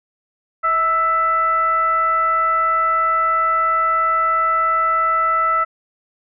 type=tone with frequency modulation; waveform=sine; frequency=1318.5 Hz; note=E6; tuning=in tune; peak=-14 dBFS; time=0.63-5.65 s; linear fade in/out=20 ms; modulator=675 Hz; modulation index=0.48; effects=none